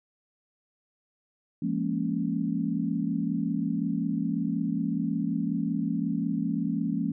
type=chord; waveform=sine; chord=Bb minor seventh; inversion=second; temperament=equal with one note detuned; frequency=171.32 / 207.7 / 233.1 / 277.2 Hz; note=F3 / Ab3 / Bb3 / Db4; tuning=-33 / 0 / 0 / 0 cents; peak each=-31 dBFS; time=1.62-7.12 s; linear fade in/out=5 ms; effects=none